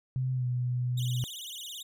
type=tone with pitch glide; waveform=sine; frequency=129.2 to 124.01 Hz; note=C3 to B2; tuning=-21 to +8 cents; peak=-27 dBFS; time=0.16-1.24 s; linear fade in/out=0 ms; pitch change=-71 cents; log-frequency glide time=0.33-0.46 s
type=tone with vibrato; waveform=sawtooth; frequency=3322 Hz; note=G#7; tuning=in tune; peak=-36 dBFS; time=0.97-1.83 s; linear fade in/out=10 ms; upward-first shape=sine; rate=18 Hz; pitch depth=240 cents each way
effects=none